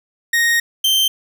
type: tone pair in turn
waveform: 40% pulse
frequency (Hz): 1864.7 / 3127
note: A#6 / G7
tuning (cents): 0 / -5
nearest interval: major sixth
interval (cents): 895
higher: second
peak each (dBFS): -12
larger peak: neither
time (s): 0.33-0.6 / 0.84-1.08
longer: first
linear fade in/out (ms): 5
effects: none